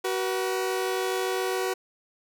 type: tone pair together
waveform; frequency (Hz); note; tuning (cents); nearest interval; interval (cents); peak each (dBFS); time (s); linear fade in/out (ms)
sawtooth; 376 / 483.3; F#4 / B4; +28 / -38; major third; 434; -23 / -27; 0.04-1.74; 10
effects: none